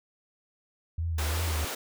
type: tone with vibrato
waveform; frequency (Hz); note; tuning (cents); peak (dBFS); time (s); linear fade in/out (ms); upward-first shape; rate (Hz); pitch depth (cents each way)
sine; 79.9; D#2; +47; -27; 0.98-1.65; 5; sine; 2.8; 88
type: high-pass noise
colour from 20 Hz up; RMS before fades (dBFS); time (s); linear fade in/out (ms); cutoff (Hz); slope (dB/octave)
pink; -35; 1.18-1.75; 5; 330; 12
effects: none